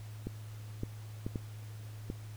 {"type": "clicks", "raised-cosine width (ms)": 3, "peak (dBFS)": -23, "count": 5, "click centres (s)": [0.27, 0.834, 1.265, 1.358, 2.101], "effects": ["added 107 Hz sine -43 dBFS peak until 2.36 s", "pink hiss -57 dBFS RMS until 2.36 s"]}